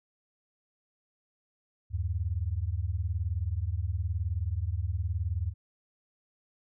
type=beating tone pair; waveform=sine; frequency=77.78 / 96.78 Hz; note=D#2 / G2; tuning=0 / -22 cents; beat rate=19 Hz; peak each=-31 / -31 dBFS; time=1.9-5.54 s; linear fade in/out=50 ms; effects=none

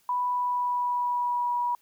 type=tone with pitch glide; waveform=sine; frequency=987.8 to 969.1 Hz; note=B5 to B5; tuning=0 to -33 cents; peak=-24 dBFS; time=0.09-1.75 s; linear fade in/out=2 ms; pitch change=-33 cents; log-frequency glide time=0.26-1.53 s; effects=white hiss -65 dBFS RMS until 1.81 s

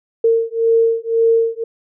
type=beating tone pair; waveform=sine; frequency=455.5 / 457.4 Hz; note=A#4 / A#4; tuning=-40 / -33 cents; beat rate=1.9 Hz; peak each=-15 dBFS; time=0.24-1.64 s; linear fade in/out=5 ms; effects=none

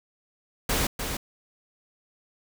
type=noise with echo; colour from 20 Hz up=pink; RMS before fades=-25 dBFS; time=0.69-0.87 s; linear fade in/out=5 ms; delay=300 ms; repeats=1; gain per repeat=-6 dB; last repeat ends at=1.17 s; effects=none

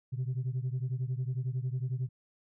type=beating tone pair; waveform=sine; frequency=124 / 135 Hz; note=B2 / C#3; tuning=+7 / -45 cents; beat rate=11 Hz; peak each=-31 / -33 dBFS; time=0.12-2.09 s; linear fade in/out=20 ms; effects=tanh soft clip ceiling -27 dBFS

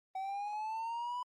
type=linear sweep; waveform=triangle; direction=up; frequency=756 to 996 Hz; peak=-34 dBFS; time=0.15-1.23 s; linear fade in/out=5 ms; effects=Opus 32 kbps

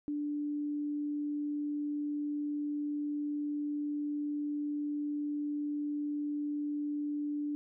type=tone; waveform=sine; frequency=293.7 Hz; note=D4; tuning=in tune; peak=-32 dBFS; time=0.08-7.55 s; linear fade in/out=0 ms; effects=none

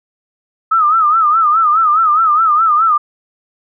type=tone with vibrato; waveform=sine; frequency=1265 Hz; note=D#6; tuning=28 cents sharp; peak=-8 dBFS; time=0.71-2.98 s; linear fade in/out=10 ms; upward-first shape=sine; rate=4.8 Hz; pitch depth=110 cents each way; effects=none

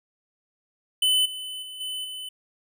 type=tone with level steps; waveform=square; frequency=3018 Hz; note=F#7; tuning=34 cents sharp; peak=-19 / -33 / -37 / -30 / -34 dBFS; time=1.02-2.29 s; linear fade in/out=5 ms; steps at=1.25 / 1.62 / 1.8 / 2.04 s; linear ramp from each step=10 ms; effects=none

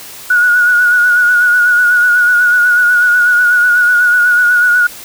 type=tone with vibrato; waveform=sine; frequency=1456 Hz; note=F#6; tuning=28 cents flat; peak=-6 dBFS; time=0.3-4.87 s; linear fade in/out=5 ms; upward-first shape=sine; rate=8.1 Hz; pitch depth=36 cents each way; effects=white hiss -31 dBFS RMS until 5.04 s

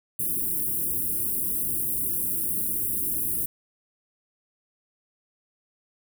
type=band-stop noise; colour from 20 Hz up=white; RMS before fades=-27 dBFS; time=0.19-3.46 s; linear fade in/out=5 ms; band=390 to 9500 Hz; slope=48 dB/octave; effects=none

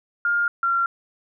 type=tone pair in turn; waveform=sine; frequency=1410 / 1373.8 Hz; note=F6 / F6; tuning=+16 / -29 cents; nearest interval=unison; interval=45 cents; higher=first; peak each=-18 dBFS; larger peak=neither; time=0.25-0.48 / 0.63-0.86 s; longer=neither; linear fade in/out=2 ms; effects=none

